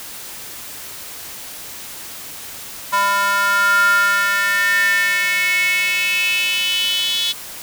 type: tone with high-pass filter sweep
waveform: square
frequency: 200 Hz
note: G3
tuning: 35 cents sharp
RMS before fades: -17 dBFS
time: 2.92-7.33 s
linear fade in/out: 20 ms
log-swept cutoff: 1100 to 3400 Hz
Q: 7.2
effects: white hiss -33 dBFS RMS until 7.62 s